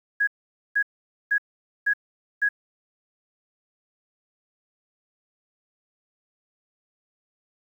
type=tone bursts; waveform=sine; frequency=1661.2 Hz; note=G#6; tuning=in tune; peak=-18 dBFS; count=5; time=0.2-2.49 s; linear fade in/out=10 ms; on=74 ms; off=480 ms; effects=9-bit